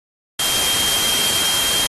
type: tone in noise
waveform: sine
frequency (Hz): 3200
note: G7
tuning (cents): +35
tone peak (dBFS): -21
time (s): 0.39-1.87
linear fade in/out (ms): 5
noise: white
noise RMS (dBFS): -19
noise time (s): 0.39-1.87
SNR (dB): -5
effects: AAC 32 kbps